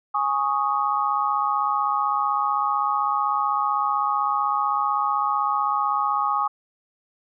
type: chord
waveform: sine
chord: Ab suspended fourth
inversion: none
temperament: equal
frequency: 830.6 / 1108.7 / 1244.5 Hz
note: Ab5 / Db6 / Eb6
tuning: 0 / 0 / 0 cents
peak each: -25 / -24 / -24 dBFS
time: 0.14-6.48 s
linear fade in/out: 10 ms
effects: none